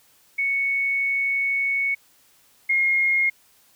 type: tone pair in turn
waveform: sine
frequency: 2217 / 2144 Hz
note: C#7 / C7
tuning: 0 / +42 cents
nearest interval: minor second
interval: 58 cents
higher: first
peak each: -20 / -17 dBFS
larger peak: second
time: 0.38-1.95 / 2.69-3.3 s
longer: first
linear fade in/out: 10 ms
effects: white hiss -58 dBFS RMS until 3.75 s